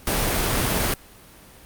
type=noise; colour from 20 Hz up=pink; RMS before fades=-22 dBFS; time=0.07-0.94 s; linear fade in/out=2 ms; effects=pink hiss -47 dBFS RMS until 1.65 s + Opus 32 kbps